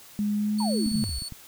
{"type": "tone with pitch glide", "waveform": "sine", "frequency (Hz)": [207.7, 217.3], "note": ["G#3", "A3"], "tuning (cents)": [0, -21], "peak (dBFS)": -23, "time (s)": [0.19, 1.04], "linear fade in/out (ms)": 0, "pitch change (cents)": 79, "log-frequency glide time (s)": [0.37, 0.82]}
{"type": "tone", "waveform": "30% pulse", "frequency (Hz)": 4435, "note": "C#8", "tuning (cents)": 0, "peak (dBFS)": -30, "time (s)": [0.58, 1.29], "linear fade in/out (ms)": 10}
{"type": "exponential sweep", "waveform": "sine", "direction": "down", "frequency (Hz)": [997, 55.8], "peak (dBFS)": -29, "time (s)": [0.6, 1.19], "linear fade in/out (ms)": 5}
{"type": "clicks", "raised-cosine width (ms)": 5, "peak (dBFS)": -26, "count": 7, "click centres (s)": [0.864, 0.917, 0.955, 1.028, 1.092, 1.221, 1.323]}
{"effects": ["white hiss -49 dBFS RMS until 1.47 s"]}